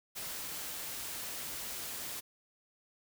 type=noise; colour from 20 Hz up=white; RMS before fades=-41 dBFS; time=0.15-2.21 s; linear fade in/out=20 ms; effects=none